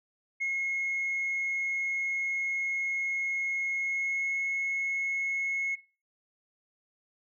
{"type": "tone with pitch glide", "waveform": "sine", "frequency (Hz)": [2164, 2178], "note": ["C#7", "C#7"], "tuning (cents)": [-42, -31], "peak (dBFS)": -26, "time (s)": [0.4, 5.76], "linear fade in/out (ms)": 20, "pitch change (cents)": 11, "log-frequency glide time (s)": [3.75, 4.42], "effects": ["noise-tail reverb RT60 0.3 s tail -17 dB re dry", "tanh soft clip ceiling -25 dBFS"]}